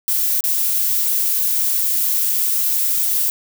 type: noise with dropouts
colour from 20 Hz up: violet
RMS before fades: -18 dBFS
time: 0.08-3.3 s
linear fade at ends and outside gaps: 1 ms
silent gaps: 0.407-0.439 s
effects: none